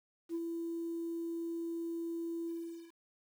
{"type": "tone with ADSR envelope", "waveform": "sine", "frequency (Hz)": 334.6, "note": "E4", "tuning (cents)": 26, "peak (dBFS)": -31, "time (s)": [0.29, 2.93], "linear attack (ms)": 59, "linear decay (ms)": 37, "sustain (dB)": -4, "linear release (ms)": 460, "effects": ["tanh soft clip ceiling -31 dBFS", "10-bit"]}